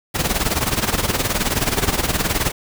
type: noise with tremolo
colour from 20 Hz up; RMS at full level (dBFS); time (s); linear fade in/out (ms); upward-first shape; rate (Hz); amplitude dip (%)
pink; -17; 0.14-2.52; 20; sine; 19; 75
effects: none